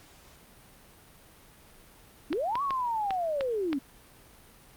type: linear two-way sweep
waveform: sine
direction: up then down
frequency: 257.3 to 1148 to 257.3 Hz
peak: -27 dBFS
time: 2.3-3.79 s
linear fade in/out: 10 ms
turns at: 2.62 s
type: clicks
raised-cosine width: 0.3 ms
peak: -17 dBFS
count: 6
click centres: 2.329 / 2.555 / 2.707 / 3.107 / 3.409 / 3.73 s
effects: pink hiss -55 dBFS RMS until 4.76 s + Opus 48 kbps